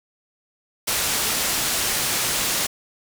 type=low-pass noise; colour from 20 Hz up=white; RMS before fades=-23 dBFS; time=0.87-2.67 s; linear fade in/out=10 ms; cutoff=11000 Hz; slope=12 dB/octave; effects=none